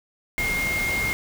sine tone in noise, 2131 Hz, C7, 31 cents sharp, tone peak -23 dBFS, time 0.38-1.13 s, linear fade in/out 0 ms, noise pink, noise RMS -30 dBFS, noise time 0.38-1.13 s, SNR +4 dB, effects none

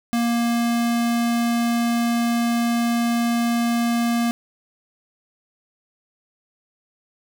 square tone, 235.1 Hz, A#3, 15 cents sharp, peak -19 dBFS, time 0.13-4.31 s, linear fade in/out 0 ms, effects none

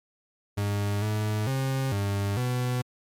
40% pulse tone with pitch steps, 101.9 / 106.7 / 133.7 / 100.4 / 124.7 Hz, G#2 / G#2 / C3 / G2 / B2, -32 / +47 / +38 / +42 / +17 cents, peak -24 dBFS, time 0.57-2.82 s, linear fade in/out 10 ms, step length 450 ms, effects MP3 96 kbps

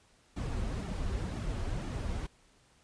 brown noise with flanger, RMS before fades -35 dBFS, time 0.36-2.27 s, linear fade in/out 10 ms, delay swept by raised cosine 1.9 to 6.9 ms, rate 2 Hz, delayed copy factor -0.7, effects pink hiss -65 dBFS RMS until 2.83 s + resampled to 22050 Hz

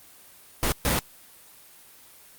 pink noise bursts at uneven times, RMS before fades -23 dBFS, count 2, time 0.63-0.72 / 0.85-0.99 s, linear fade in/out 0 ms, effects white hiss -51 dBFS RMS until 2.38 s + Opus 24 kbps

